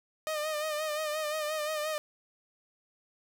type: tone with vibrato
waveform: sawtooth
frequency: 612 Hz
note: D#5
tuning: 29 cents flat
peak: -27 dBFS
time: 0.27-1.98 s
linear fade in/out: 0 ms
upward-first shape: sine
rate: 5.7 Hz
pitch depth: 49 cents each way
effects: none